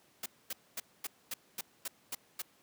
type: noise bursts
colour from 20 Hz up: white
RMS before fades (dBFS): -38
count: 9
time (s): 0.23-2.42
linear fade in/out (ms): 5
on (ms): 30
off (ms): 240
effects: pink hiss -66 dBFS RMS until 2.62 s + high-pass 150 Hz 12 dB/octave